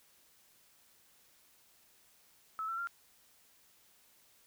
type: tone with pitch steps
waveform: sine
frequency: 1300 / 1342.7 / 1386.9 Hz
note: E6 / E6 / F6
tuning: -24 / +31 / -12 cents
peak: -35 dBFS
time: 2.59-2.872 s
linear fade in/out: 0 ms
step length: 94 ms
effects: white hiss -66 dBFS RMS until 4.46 s